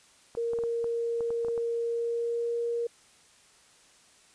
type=clicks; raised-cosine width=1 ms; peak=-28 dBFS; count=10; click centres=0.351 / 0.534 / 0.588 / 0.637 / 0.843 / 1.207 / 1.305 / 1.448 / 1.484 / 1.578 s
type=tone with pitch glide; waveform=sine; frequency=466.2 to 470 Hz; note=A#4 to A#4; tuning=0 to +14 cents; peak=-27 dBFS; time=0.37-2.87 s; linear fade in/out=5 ms; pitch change=+14 cents; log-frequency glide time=1.83-2.56 s
effects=white hiss -59 dBFS RMS until 4.34 s + resampled to 22050 Hz